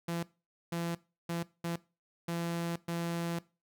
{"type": "tone bursts at uneven times", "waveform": "sawtooth", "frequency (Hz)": 169.5, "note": "E3", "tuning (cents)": 49, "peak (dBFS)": -29, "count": 6, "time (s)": [[0.08, 0.23], [0.72, 0.95], [1.29, 1.43], [1.64, 1.76], [2.28, 2.76], [2.88, 3.39]], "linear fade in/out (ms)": 5, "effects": ["noise-tail reverb RT60 0.3 s tail -20 dB re dry"]}